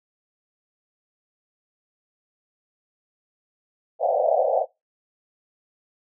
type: band-pass noise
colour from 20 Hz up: white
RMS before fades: -21 dBFS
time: 3.99-4.66 s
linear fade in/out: 50 ms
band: 500 to 770 Hz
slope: 96 dB/octave
effects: noise-tail reverb RT60 0.2 s tail -21 dB re dry